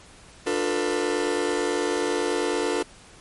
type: chord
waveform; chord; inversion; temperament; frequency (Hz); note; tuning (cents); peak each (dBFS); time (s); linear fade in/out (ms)
40% pulse; B half-diminished seventh; first; just; 296.3 / 355.6 / 444.5 / 493.9; D4 / F4 / A4 / B4; +15 / +31 / +18 / 0; -29 / -27 / -26 / -29; 0.46-2.83; 10
effects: pink hiss -49 dBFS RMS until 3.2 s + MP3 48 kbps